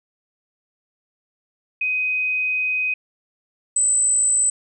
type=tone pair in turn; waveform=sine; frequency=2510 / 8043 Hz; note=D#7 / B8; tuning=+15 / +31 cents; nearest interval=octave + minor sixth; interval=2016 cents; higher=second; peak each=-19 / -15 dBFS; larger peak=second; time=1.81-2.94 / 3.76-4.5 s; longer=first; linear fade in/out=5 ms; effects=none